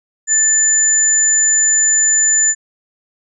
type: tone pair together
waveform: sine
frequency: 1760 / 7040 Hz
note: A6 / A8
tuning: 0 / 0 cents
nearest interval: 2 octaves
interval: 2400 cents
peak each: -22 / -10 dBFS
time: 0.27-2.55 s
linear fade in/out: 50 ms
effects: none